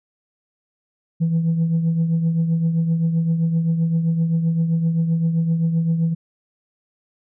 sine tone with tremolo, 164.9 Hz, E3, 1 cent sharp, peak -12 dBFS, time 1.2-6.15 s, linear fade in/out 20 ms, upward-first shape triangle, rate 7.7 Hz, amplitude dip 60%, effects tanh soft clip ceiling -13 dBFS

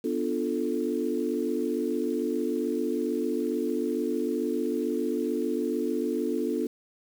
sine chord, B half-diminished seventh, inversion none, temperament equal, 246.9 / 293.7 / 349.2 / 440 Hz, B3 / D4 / F4 / A4, 0 / 0 / 0 / 0 cents, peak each -31 dBFS, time 0.04-6.67 s, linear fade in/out 5 ms, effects 8-bit

